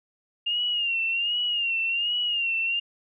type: tone with vibrato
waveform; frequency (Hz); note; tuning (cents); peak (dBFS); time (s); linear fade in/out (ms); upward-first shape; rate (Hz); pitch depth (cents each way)
sine; 2804; F7; +6; -23; 0.46-2.8; 10; sine; 1.3; 77
effects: none